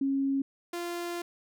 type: tone pair in turn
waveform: sine / sawtooth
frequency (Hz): 273.3 / 346.3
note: C#4 / F4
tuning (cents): -24 / -15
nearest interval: major third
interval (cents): 409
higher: second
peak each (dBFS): -25 / -29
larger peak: first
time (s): 0.01-0.42 / 0.73-1.22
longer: second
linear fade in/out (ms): 5
effects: none